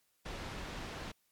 pink low-pass noise, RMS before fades -43 dBFS, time 0.25-1.12 s, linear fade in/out 10 ms, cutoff 4400 Hz, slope 12 dB/octave, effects white hiss -75 dBFS RMS until 1.31 s + MP3 96 kbps

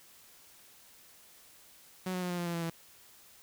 sawtooth tone with pitch steps, 185 / 182.14 / 179.32 / 176.54 / 173.81 / 171.12 / 168.47 / 165.87 Hz, F#3 / F#3 / F3 / F3 / F3 / F3 / E3 / E3, 0 / -27 / +46 / +19 / -8 / -35 / +38 / +11 cents, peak -29 dBFS, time 2.06-2.7 s, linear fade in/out 5 ms, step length 80 ms, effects white hiss -58 dBFS RMS until 3.42 s

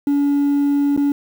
triangle tone with dropouts, 284.8 Hz, C#4, 47 cents sharp, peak -11 dBFS, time 0.07-1.12 s, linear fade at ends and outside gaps 2 ms, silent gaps 0.965-0.975 s, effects tanh soft clip ceiling -8 dBFS + 7-bit

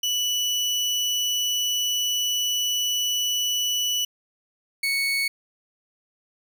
30% pulse tone pair in turn, 2960 / 2217 Hz, F#7 / C#7, 0 / 0 cents, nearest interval perfect fourth, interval 500 cents, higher first, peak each -19 dBFS, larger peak neither, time 0.03-4.05 / 4.83-5.28 s, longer first, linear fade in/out 5 ms, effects none

